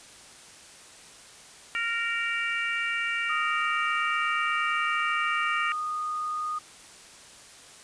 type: harmonic tone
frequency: 464.1 Hz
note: A#4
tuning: 8 cents flat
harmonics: 3 / 4 / 5 / 6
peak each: -32 / -31 / -31 / -34 dBFS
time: 1.75-5.72 s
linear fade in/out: 0 ms
type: tone with pitch glide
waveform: sine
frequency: 1244.5 to 1233.1 Hz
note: D#6 to D#6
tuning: 0 to -16 cents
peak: -28 dBFS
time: 3.29-6.59 s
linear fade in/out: 10 ms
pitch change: -16 cents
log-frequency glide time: 4.34-5.76 s
effects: white hiss -49 dBFS RMS until 7.83 s + resampled to 22050 Hz